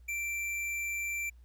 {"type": "tone with hard clipping", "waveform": "sine", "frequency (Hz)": 2349, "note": "D7", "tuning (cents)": 0, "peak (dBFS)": -34, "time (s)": [0.08, 1.3], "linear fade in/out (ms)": 10, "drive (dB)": 12, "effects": ["added 60 Hz sine -52 dBFS peak until 1.44 s", "pink hiss -75 dBFS RMS until 1.44 s"]}